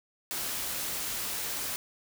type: noise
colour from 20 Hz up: white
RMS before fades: -34 dBFS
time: 0.31-1.76 s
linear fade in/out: 0 ms
effects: none